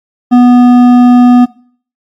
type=tone with hard clipping; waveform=sine; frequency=245.8 Hz; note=B3; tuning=8 cents flat; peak=-3 dBFS; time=0.31-1.46 s; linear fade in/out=20 ms; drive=9 dB; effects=noise-tail reverb RT60 0.5 s tail -21 dB re dry + AAC 64 kbps